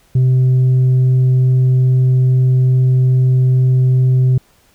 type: tone with tanh clipping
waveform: triangle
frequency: 128.4 Hz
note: C3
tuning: 32 cents flat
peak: -9 dBFS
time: 0.15-4.38 s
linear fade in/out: 5 ms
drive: 7 dB
effects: pink hiss -53 dBFS RMS until 4.74 s